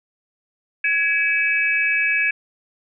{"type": "tone cluster", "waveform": "sine", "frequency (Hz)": [1672, 2300, 2583], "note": ["G#6", "D7", "E7"], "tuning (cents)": [11, -37, -36], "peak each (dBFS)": -21, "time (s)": [0.84, 2.31], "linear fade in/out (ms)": 5, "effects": []}